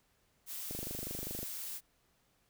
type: noise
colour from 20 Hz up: blue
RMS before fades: -42 dBFS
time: 0.46-1.81 s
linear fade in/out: 50 ms
type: click train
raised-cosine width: 2 ms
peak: -29 dBFS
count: 19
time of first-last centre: 0.71-1.43 s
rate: 25 Hz
effects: pink hiss -73 dBFS RMS until 2.49 s